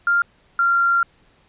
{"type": "tone pair in turn", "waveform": "sine", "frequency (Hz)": [1396.9, 1382.5], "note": ["F6", "F6"], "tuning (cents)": [0, -18], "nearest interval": "unison", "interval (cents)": 18, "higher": "first", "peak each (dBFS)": -14, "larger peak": "neither", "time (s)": [[0.07, 0.22], [0.59, 1.03]], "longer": "second", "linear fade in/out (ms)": 2, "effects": ["pink hiss -57 dBFS RMS until 1.48 s", "resampled to 8000 Hz"]}